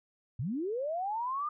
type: linear sweep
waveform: sine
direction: up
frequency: 101.2 to 1227 Hz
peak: -31 dBFS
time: 0.39-1.49 s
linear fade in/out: 5 ms
effects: none